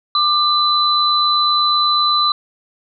sine tone pair together, 1191 / 4006 Hz, D6 / B7, +24 / +24 cents, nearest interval octave + major sixth, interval 2100 cents, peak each -15 dBFS, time 0.15-2.32 s, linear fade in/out 2 ms, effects none

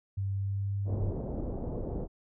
sine tone with pitch glide, 98 to 99.54 Hz, G2 to G2, 0 to +27 cents, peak -29 dBFS, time 0.17-1.11 s, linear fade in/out 10 ms, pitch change +27 cents, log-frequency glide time 0.34-0.72 s
pink low-pass noise, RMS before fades -35 dBFS, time 0.85-2.08 s, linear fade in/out 50 ms, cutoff 620 Hz, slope 24 dB/octave
effects none

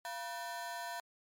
30% pulse ring-modulated tone, 828 Hz, G#5, 5 cents flat, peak -34 dBFS, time 0.05-1 s, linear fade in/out 0 ms, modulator 138 Hz, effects MP3 64 kbps

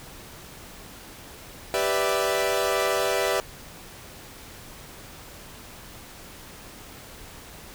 sawtooth chord, E minor seventh, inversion first, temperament equal, 392 / 493.9 / 587.3 / 659.3 Hz, G4 / B4 / D5 / E5, 0 / 0 / 0 / 0 cents, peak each -24 dBFS, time 1.74-3.4 s, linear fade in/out 0 ms, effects pink hiss -44 dBFS RMS until 7.74 s

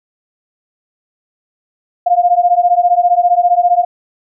sine beating tone pair, 698.5 / 713.5 Hz, F5 / F5, 0 / +37 cents, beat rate 15 Hz, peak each -11 dBFS, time 2.06-3.85 s, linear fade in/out 10 ms, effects none

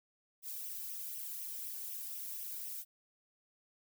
violet noise with flanger, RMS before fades -43 dBFS, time 0.42-2.85 s, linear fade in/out 50 ms, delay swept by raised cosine 0.34 to 1.34 ms, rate 4 Hz, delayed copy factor +0.7, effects none

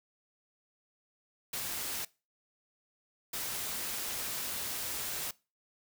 white noise bursts at uneven times, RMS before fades -37 dBFS, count 2, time 1.53-2.05 / 3.33-5.31 s, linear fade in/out 5 ms, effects noise-tail reverb RT60 0.3 s tail -22 dB re dry

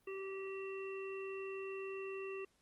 harmonic tone, 387.4 Hz, G4, 20 cents flat, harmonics 1 / 3 / 5 / 7, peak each -42 / -53 / -57 / -50 dBFS, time 0.07-2.45 s, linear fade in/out 5 ms, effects pink hiss -75 dBFS RMS until 2.61 s + Opus 32 kbps

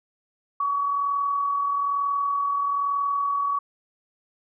sine tone with amplitude modulation, 1130 Hz, C#6, 33 cents sharp, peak -20 dBFS, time 0.6-3.59 s, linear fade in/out 5 ms, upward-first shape sine, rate 41.1 Hz, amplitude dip 35%, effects none

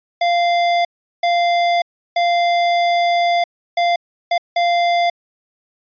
square tone bursts at uneven times, 694 Hz, F5, 11 cents flat, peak -14 dBFS, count 6, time 0.21-0.85 / 1.23-1.82 / 2.16-3.44 / 3.77-3.96 / 4.31-4.38 / 4.56-5.1 s, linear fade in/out 5 ms, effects resampled to 11025 Hz

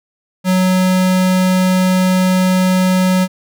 square tone, 185 Hz, F#3, in tune, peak -11 dBFS, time 0.44-3.28 s, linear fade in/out 50 ms, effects none

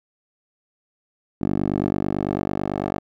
10% pulse tone with band-pass filter sweep, 49 Hz, G1, in tune, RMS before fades -24 dBFS, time 1.41-2.99 s, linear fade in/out 10 ms, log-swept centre 290 to 540 Hz, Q 1.3, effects none

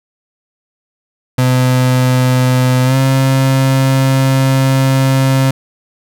35% pulse tone with pitch glide, 127.3 to 133.47 Hz, C3 to C3, -47 to +35 cents, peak -7 dBFS, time 1.38-5.51 s, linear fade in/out 5 ms, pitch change +82 cents, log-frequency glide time 2.84-2.96 s, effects none

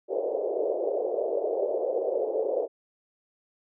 white band-pass noise, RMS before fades -28 dBFS, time 0.08-2.68 s, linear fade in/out 50 ms, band 390 to 610 Hz, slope 48 dB/octave, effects none

